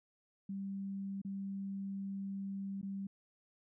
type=tone with dropouts; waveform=sine; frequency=196 Hz; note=G3; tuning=in tune; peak=-38 dBFS; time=0.49-3.07 s; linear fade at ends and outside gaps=5 ms; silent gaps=1.217-1.248 / 2.815-2.828 s; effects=none